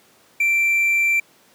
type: tone with hard clipping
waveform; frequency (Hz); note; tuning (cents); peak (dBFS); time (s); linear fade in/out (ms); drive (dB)
triangle; 2349; D7; 0; -16; 0.4-1.2; 5; 5
effects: pink hiss -54 dBFS RMS until 1.54 s + high-pass 200 Hz 12 dB/octave